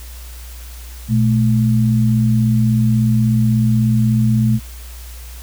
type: tone pair together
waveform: sine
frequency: 120 / 216.4 Hz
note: B2 / A3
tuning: -49 / -29 cents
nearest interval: minor seventh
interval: 1020 cents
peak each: -13 / -15 dBFS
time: 1.08-4.6 s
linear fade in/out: 50 ms
effects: added 60 Hz sine -31 dBFS peak until 5.42 s + white hiss -40 dBFS RMS until 5.42 s